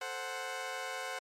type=chord; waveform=15% pulse; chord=F# diminished; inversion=first; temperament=equal; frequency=440 / 523.3 / 740 Hz; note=A4 / C5 / F#5; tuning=0 / 0 / 0 cents; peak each=-40 / -34 / -34 dBFS; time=0.01-1.19 s; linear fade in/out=5 ms; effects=low-pass 10000 Hz 12 dB/octave + MP3 64 kbps